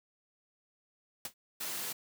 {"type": "noise with exponential decay", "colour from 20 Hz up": "white", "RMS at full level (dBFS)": -34, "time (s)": [1.25, 1.34], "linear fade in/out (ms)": 2, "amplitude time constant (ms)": 18}
{"type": "high-pass noise", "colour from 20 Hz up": "white", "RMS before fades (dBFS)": -38, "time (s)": [1.6, 1.93], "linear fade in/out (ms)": 10, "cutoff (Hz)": 120, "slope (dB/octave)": 96}
{"effects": []}